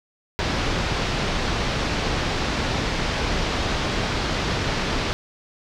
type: low-pass noise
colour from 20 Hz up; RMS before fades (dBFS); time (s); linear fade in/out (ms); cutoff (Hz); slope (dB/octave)
pink; -24; 0.39-5.13; 0; 5300; 24
effects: none